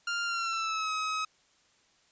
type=tone with pitch glide; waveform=sawtooth; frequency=1396.9 to 1273.6 Hz; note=F6 to D#6; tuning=0 to +40 cents; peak=-26 dBFS; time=0.07-1.25 s; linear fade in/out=5 ms; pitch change=-160 cents; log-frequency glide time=0.25-0.91 s; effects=white hiss -66 dBFS RMS until 2.11 s + resampled to 16000 Hz